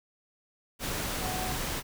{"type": "tone in noise", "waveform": "sine", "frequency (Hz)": 740, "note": "F#5", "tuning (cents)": 0, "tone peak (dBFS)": -36, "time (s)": [1.2, 1.57], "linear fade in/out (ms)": 50, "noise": "pink", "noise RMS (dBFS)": -33, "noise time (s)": [0.79, 1.83], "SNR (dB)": -6, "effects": []}